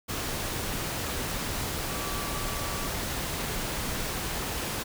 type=tone in noise; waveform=sine; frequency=1154 Hz; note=D6; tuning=31 cents flat; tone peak=-39 dBFS; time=1.89-2.88 s; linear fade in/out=20 ms; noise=pink; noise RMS=-32 dBFS; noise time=0.08-4.84 s; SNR=-10 dB; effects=none